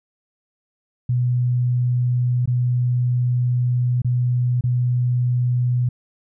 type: tone with dropouts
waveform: sine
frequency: 123.47 Hz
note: B2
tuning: in tune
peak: -16 dBFS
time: 1.09-5.89 s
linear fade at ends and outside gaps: 5 ms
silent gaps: 2.458-2.475 / 4.019-4.046 / 4.61-4.638 s
effects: none